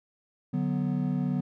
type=chord; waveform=triangle; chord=B minor; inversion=first; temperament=equal; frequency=146.83 / 185 / 246.9 Hz; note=D3 / F#3 / B3; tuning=0 / 0 / 0 cents; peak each=-28 dBFS; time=0.53-1.41 s; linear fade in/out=10 ms; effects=none